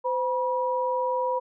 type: tone pair together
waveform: sine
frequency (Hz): 512.8 / 968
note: C5 / B5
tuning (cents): -35 / -35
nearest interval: major seventh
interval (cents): 1100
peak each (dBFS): -26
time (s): 0.04-1.4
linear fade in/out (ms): 20
effects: none